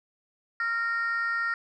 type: tone pair together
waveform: sine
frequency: 1385 / 1848.8 Hz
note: F6 / A#6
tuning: -15 / -15 cents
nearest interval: perfect fourth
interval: 500 cents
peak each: -26 / -27 dBFS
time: 0.6-1.54 s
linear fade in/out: 2 ms
effects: tanh soft clip ceiling -22 dBFS